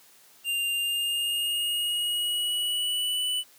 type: tone with pitch glide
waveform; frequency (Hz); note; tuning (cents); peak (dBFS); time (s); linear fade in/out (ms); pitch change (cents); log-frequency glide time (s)
square; 2794 to 2977; F7 to F#7; 0 to +10; -26; 0.44-3.44; 50; +110; 0.73-3.23
effects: white hiss -56 dBFS RMS until 3.58 s + high-pass 150 Hz 12 dB/octave